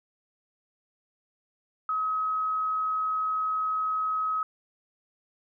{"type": "tone", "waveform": "sine", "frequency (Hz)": 1274, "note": "D#6", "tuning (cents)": 41, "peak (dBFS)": -25, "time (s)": [1.89, 4.43], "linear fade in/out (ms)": 2, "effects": []}